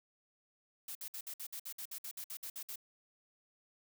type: noise bursts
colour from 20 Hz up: blue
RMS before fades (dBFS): -44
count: 15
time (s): 0.88-2.758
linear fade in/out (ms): 5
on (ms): 72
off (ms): 57
effects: none